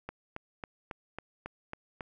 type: click train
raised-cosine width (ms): 0.5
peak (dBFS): -23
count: 8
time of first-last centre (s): 0.09-2.008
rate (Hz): 3.65
effects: none